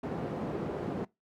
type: band-pass noise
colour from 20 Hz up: white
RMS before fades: -35 dBFS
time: 0.03-1.05 s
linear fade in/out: 5 ms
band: 120 to 420 Hz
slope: 12 dB/octave
effects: noise-tail reverb RT60 0.2 s tail -22 dB re dry + MP3 96 kbps